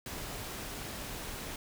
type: noise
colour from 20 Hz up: pink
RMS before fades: -41 dBFS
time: 0.06-1.56 s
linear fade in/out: 2 ms
effects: none